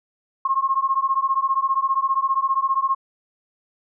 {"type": "beating tone pair", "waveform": "sine", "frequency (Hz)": [1069, 1084], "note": ["C6", "C#6"], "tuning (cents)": [37, -39], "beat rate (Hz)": 15, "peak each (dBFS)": -21, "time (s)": [0.45, 2.95], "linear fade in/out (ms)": 5, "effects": []}